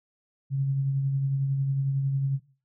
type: tone with tremolo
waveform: sine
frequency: 136.8 Hz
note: C#3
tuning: 23 cents flat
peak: -21 dBFS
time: 0.5-2.4 s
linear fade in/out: 50 ms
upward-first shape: triangle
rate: 11 Hz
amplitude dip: 35%
effects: noise-tail reverb RT60 0.4 s tail -20 dB re dry